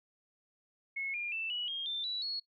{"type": "tone with pitch steps", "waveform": "sine", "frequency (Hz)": [2183, 2408, 2657, 2931, 3233, 3567, 3935, 4341], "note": ["C#7", "D7", "E7", "F#7", "G#7", "A7", "B7", "C#8"], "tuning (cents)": [-27, 43, 13, -17, -47, 23, -7, -37], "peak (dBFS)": -34, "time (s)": [0.96, 2.4], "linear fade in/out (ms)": 10, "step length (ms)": 180, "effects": ["noise-tail reverb RT60 0.1 s tail -18 dB re dry"]}